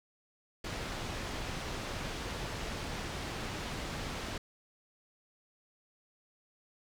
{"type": "low-pass noise", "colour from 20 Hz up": "pink", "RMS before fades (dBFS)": -39, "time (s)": [0.64, 4.38], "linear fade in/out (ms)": 5, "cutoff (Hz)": 5500, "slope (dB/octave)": 12, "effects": []}